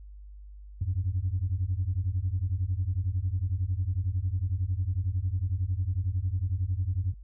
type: beating tone pair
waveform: sine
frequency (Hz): 87 / 98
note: F2 / G2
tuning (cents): -6 / 0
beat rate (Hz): 11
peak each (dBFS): -28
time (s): 0.81-7.14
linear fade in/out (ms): 5
effects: tanh soft clip ceiling -20 dBFS + added 50 Hz sine -43 dBFS peak until 7.23 s